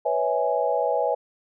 sine chord, C# minor seventh, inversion third, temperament equal with one note detuned, 493.9 / 554.4 / 650.6 / 830.6 Hz, B4 / C#5 / E5 / G#5, 0 / 0 / -23 / 0 cents, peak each -26 dBFS, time 0.05-1.15 s, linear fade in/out 10 ms, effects none

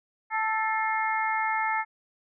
harmonic tone with a mistuned harmonic, 440 Hz, A4, in tune, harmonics 2 / 3 / 4 / 5, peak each -27 / -32 / -32 / -31 dBFS, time 0.3-1.85 s, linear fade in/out 50 ms, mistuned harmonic 5, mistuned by -46 cents, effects none

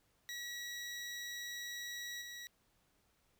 20% pulse tone with level steps, 1925 Hz, B6, 45 cents flat, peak -37 / -41 dBFS, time 0.29-2.47 s, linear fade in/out 0 ms, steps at 2.21 s, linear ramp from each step 10 ms, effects pink hiss -75 dBFS RMS until 3.39 s

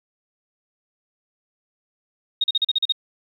sine tone bursts, 3729 Hz, A#7, in tune, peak -16 dBFS, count 8, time 2.41-2.923 s, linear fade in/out 5 ms, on 30 ms, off 39 ms, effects 9-bit

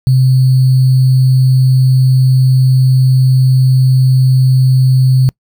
sine tone with sample-and-hold, 130 Hz, C3, 11 cents flat, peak -5 dBFS, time 0.07-5.29 s, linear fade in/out 0 ms, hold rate 4410 Hz, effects noise-tail reverb RT60 0.1 s tail -26 dB re dry

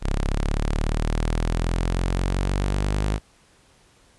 sawtooth exponential sweep, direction up, 33.54 to 52.2 Hz, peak -17 dBFS, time 0.01-3.2 s, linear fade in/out 50 ms, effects pink hiss -57 dBFS RMS until 4.18 s + resampled to 24000 Hz

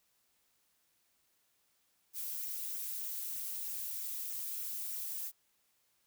violet noise with flanger, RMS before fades -40 dBFS, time 2.13-5.32 s, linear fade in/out 50 ms, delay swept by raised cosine 0.21 to 4.41 ms, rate 3.2 Hz, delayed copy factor -0.55, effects white hiss -75 dBFS RMS until 6.06 s

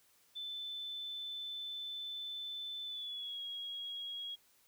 sine tone with pitch glide, 3520 to 3303 Hz, A7 to G#7, 0 to -10 cents, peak -40 dBFS, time 0.35-4.36 s, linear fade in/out 20 ms, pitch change -110 cents, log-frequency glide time 2.85-3.4 s, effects white hiss -69 dBFS RMS until 4.67 s

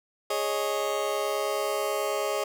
30% pulse chord, Ab suspended fourth, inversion none, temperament just, 415.3 / 553.7 / 623 Hz, Ab4 / Db5 / Eb5, 0 / -2 / +2 cents, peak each -28 dBFS, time 0.3-2.44 s, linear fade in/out 5 ms, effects none

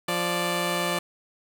10% pulse tone pair together, 174.61 / 587.3 Hz, F3 / D5, 0 / 0 cents, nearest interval octave + major sixth, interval 2100 cents, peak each -19 dBFS, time 0.08-0.99 s, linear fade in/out 5 ms, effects none

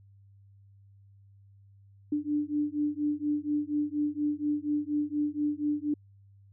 sine beating tone pair, 293.7 / 297.9 Hz, D4 / D4, 0 / +25 cents, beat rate 4.2 Hz, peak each -30 dBFS, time 2.12-5.94 s, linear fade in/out 5 ms, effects added 99 Hz sine -54 dBFS peak until 6.52 s

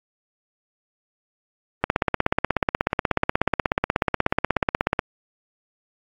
click train, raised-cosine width 0.5 ms, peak -3 dBFS, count 53, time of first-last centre 1.84-4.992 s, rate 16.5 Hz, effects AAC 48 kbps

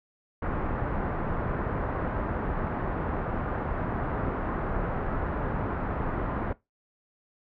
pink low-pass noise, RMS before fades -30 dBFS, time 0.42-6.53 s, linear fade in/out 5 ms, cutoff 1500 Hz, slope 24 dB/octave, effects noise-tail reverb RT60 0.2 s tail -20 dB re dry

